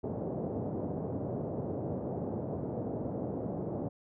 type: band-pass noise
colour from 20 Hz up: pink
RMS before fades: -36 dBFS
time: 0.03-3.89 s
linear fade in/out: 10 ms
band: 100 to 650 Hz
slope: 24 dB/octave
effects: none